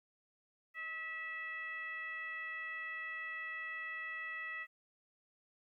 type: tone with frequency modulation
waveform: sine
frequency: 1951 Hz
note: B6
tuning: 22 cents flat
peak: -40 dBFS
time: 0.74-4.67 s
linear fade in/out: 50 ms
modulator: 664 Hz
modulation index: 0.71
effects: 13-bit